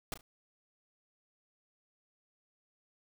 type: noise with echo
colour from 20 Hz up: pink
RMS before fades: -37 dBFS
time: 0.12-0.14 s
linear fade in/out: 2 ms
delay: 35 ms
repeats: 2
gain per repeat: -12 dB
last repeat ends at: 0.21 s
effects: none